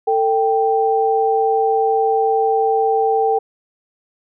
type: tone pair together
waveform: sine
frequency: 447.2 / 783.7 Hz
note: A4 / G5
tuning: +28 / -1 cents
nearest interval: minor seventh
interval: 971 cents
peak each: -16 dBFS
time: 0.07-3.39 s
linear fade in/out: 10 ms
effects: none